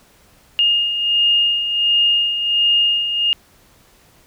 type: beating tone pair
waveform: sine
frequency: 2836 / 2837.4 Hz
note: F7 / F7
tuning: +26 / +27 cents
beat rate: 1.4 Hz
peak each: -22 / -14 dBFS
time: 0.59-3.33 s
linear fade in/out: 0 ms
effects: pink hiss -52 dBFS RMS until 4.26 s